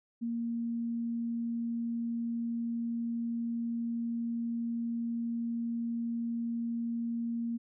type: tone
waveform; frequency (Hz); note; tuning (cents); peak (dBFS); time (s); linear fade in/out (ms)
sine; 233.1; A#3; 0; -31; 0.21-7.58; 20
effects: none